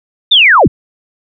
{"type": "linear sweep", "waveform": "sine", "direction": "down", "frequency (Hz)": [3729, 38.92], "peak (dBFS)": -3, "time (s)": [0.31, 0.68], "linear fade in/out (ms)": 10, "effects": []}